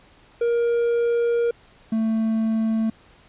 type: tone pair in turn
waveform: triangle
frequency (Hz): 470.9 / 222.2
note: A#4 / A3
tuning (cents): +18 / +17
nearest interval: octave + minor second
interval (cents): 1301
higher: first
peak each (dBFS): -16 / -17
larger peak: first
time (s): 0.41-1.51 / 1.92-2.9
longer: first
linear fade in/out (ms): 5
effects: pink hiss -53 dBFS RMS until 3.28 s + resampled to 8000 Hz